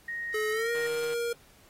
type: tone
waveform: sine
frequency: 1869 Hz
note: A#6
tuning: 4 cents sharp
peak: -32 dBFS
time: 0.08-0.87 s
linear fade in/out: 5 ms
type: tone with pitch glide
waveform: square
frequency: 429.3 to 470.9 Hz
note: A4 to A#4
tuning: -43 to +18 cents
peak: -29 dBFS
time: 0.34-1.33 s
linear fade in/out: 5 ms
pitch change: +161 cents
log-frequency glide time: 0.51-0.71 s
type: click train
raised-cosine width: 0.3 ms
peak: -28 dBFS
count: 60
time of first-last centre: 0.75-1.138 s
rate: 152 Hz
effects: pink hiss -59 dBFS RMS until 1.69 s + AAC 48 kbps

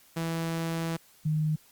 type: tone pair in turn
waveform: sawtooth / sine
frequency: 164.81 / 154.31 Hz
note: E3 / D#3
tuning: 0 / -14 cents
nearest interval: minor second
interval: 114 cents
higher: first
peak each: -25 / -24 dBFS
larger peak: second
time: 0.16-0.97 / 1.25-1.56 s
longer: first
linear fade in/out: 10 ms
effects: white hiss -59 dBFS RMS until 1.71 s + Opus 48 kbps

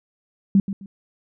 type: tone with echo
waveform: sine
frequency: 196 Hz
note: G3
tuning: in tune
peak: -11 dBFS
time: 0.55-0.6 s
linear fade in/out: 2 ms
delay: 130 ms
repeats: 2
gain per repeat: -12 dB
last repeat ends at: 0.86 s
effects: none

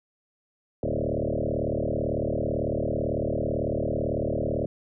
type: tone with frequency modulation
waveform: sine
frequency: 332.9 Hz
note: E4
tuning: 17 cents sharp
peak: -24 dBFS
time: 0.83-4.66 s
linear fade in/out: 2 ms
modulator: 38 Hz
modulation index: 7.4
effects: none

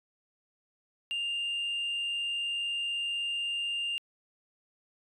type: tone with frequency modulation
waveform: sine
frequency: 2802 Hz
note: F7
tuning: 5 cents sharp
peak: -28 dBFS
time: 1.11-3.98 s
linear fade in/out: 0 ms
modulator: 60.5 Hz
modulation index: 0.51
effects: tanh soft clip ceiling -28 dBFS

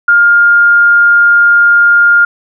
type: tone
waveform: sine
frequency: 1410 Hz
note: F6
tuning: 16 cents sharp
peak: -3 dBFS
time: 0.08-2.25 s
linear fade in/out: 5 ms
effects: none

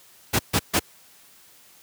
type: noise bursts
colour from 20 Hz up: pink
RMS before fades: -20 dBFS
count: 3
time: 0.33-0.796 s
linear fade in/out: 10 ms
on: 62 ms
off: 140 ms
effects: white hiss -53 dBFS RMS until 1.82 s + high-pass 80 Hz 12 dB/octave

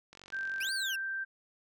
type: click train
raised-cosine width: 0.2 ms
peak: -33 dBFS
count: 27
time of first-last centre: 0.13-0.69 s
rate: 46.4 Hz
type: tone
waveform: sine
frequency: 1568 Hz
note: G6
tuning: in tune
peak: -33 dBFS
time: 0.32-1.25 s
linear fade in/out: 20 ms
type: linear two-way sweep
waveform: 35% pulse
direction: up then down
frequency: 2217 to 4782 to 2637 Hz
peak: -33 dBFS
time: 0.6-0.96 s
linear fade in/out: 10 ms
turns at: 0.73 s
effects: none

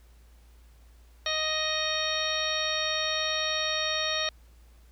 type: harmonic tone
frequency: 623 Hz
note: D#5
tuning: 2 cents sharp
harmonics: 1 / 2 / 3 / 4 / 5 / 6 / 7 / 9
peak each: -34 / -36 / -34 / -36 / -37 / -31 / -36 / -37 dBFS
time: 1.26-4.29 s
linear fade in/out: 2 ms
effects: added 58 Hz sine -52 dBFS peak until 4.91 s + pink hiss -64 dBFS RMS until 4.91 s

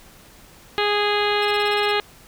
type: harmonic tone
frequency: 413.7 Hz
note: G#4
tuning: 7 cents flat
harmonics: 1 / 2 / 3 / 4 / 5 / 6 / 7 / 8 / 9 / 10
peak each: -22 / -25 / -27 / -28 / -29 / -30 / -30 / -31 / -32 / -32 dBFS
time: 0.78-2 s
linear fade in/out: 0 ms
type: tone bursts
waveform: sawtooth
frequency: 2637 Hz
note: E7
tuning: in tune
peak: -32 dBFS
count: 9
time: 1.42-1.917 s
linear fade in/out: 5 ms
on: 33 ms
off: 25 ms
effects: pink hiss -48 dBFS RMS until 2.27 s

